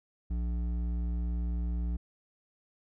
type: tone with hard clipping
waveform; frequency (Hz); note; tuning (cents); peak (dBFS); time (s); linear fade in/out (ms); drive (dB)
sine; 59; A#1; +22; -31; 0.3-1.97; 10; 9
effects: none